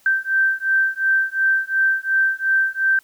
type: beating tone pair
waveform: sine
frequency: 1560 / 1562.8 Hz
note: G6 / G6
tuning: -9 / -6 cents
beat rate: 2.8 Hz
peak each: -19 dBFS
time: 0.06-2.99 s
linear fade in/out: 2 ms
effects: white hiss -56 dBFS RMS until 3.03 s